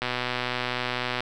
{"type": "click train", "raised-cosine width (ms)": 0.3, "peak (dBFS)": -11, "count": 148, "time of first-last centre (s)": [0.02, 1.205], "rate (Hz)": 124, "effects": []}